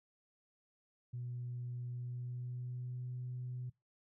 sine tone with pitch glide, 122.4 to 124.9 Hz, B2 to B2, -15 to +20 cents, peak -39 dBFS, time 1.13-3.7 s, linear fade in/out 10 ms, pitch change +35 cents, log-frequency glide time 1.91-3.08 s, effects noise-tail reverb RT60 0.2 s tail -21 dB re dry + tanh soft clip ceiling -35 dBFS

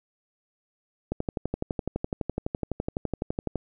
click train, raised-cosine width 2 ms, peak -14 dBFS, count 30, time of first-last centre 1.12-3.557 s, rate 11.9 Hz, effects none

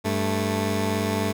15% pulse tone pair together, 98.16 / 220 Hz, G2 / A3, +3 / 0 cents, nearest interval octave + major second, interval 1397 cents, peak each -19 dBFS, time 0.04-1.33 s, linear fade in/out 20 ms, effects none

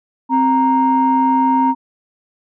sine tone pair together, 262.5 / 932.3 Hz, C4 / A#5, +6 / 0 cents, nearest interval octave + minor seventh, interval 2194 cents, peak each -14 / -12 dBFS, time 0.29-1.75 s, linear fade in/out 50 ms, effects tanh soft clip ceiling -5 dBFS

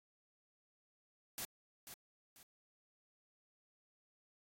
white noise with echo, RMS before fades -43 dBFS, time 1.38-1.45 s, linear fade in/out 0 ms, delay 490 ms, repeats 2, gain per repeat -9 dB, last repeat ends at 2.43 s, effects AAC 48 kbps

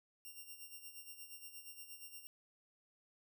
5% pulse tone with tremolo, 2775 Hz, F7, 12 cents flat, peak -39 dBFS, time 0.25-2.27 s, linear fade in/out 0 ms, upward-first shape sine, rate 8.5 Hz, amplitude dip 65%, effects none

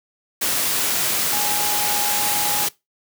sine tone in noise, 830 Hz, G#5, 1 cent flat, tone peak -26 dBFS, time 1.32-2.66 s, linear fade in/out 10 ms, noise white, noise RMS -21 dBFS, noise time 0.41-2.69 s, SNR -8 dB, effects noise-tail reverb RT60 0.2 s tail -21 dB re dry + high-pass 100 Hz 12 dB/octave

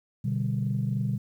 sine chord, G major, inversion first, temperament equal, 123.47 / 146.83 / 196 Hz, B2 / D3 / G3, 0 / 0 / 0 cents, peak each -27 / -30 / -30 dBFS, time 0.24-1.18 s, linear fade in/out 10 ms, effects tanh soft clip ceiling -17 dBFS + 10-bit

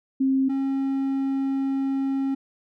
sine / triangle tone pair in turn, 266.8 / 270.8 Hz, C4 / C#4, +34 / -40 cents, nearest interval unison, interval 26 cents, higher second, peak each -18 / -20 dBFS, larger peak first, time 0.2-0.49 / 0.49-2.35 s, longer second, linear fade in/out 10 ms, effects none

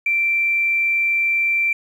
triangle tone, 2349 Hz, D7, in tune, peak -12 dBFS, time 0.06-1.73 s, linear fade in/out 5 ms, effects tanh soft clip ceiling -14 dBFS

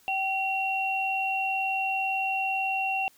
sine tone pair together, 770 / 2739 Hz, G5 / F7, -31 / -34 cents, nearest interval octave + minor seventh, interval 2197 cents, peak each -28 dBFS, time 0.08-3.08 s, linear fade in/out 0 ms, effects white hiss -60 dBFS RMS until 3.17 s

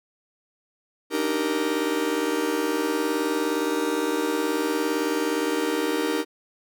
45% pulse chord, Eb major seventh, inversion third, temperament just, 291.7 / 311.1 / 388.9 / 466.7 Hz, D4 / Eb4 / G4 / Bb4, -12 / 0 / -14 / +2 cents, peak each -31 / -27 / -29 / -28 dBFS, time 1.1-6.25 s, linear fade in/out 50 ms, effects none

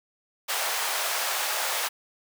pink high-pass noise, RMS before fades -28 dBFS, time 0.48-1.89 s, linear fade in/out 20 ms, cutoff 630 Hz, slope 24 dB/octave, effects none

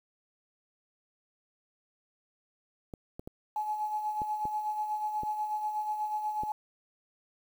clicks, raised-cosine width 2 ms, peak -27 dBFS, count 7, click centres 2.938 / 3.195 / 3.275 / 4.218 / 4.454 / 5.234 / 6.435 s
sine tone with tremolo, 850 Hz, G#5, 40 cents sharp, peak -28 dBFS, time 3.56-6.52 s, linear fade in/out 2 ms, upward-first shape sine, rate 8.2 Hz, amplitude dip 50%
effects 9-bit

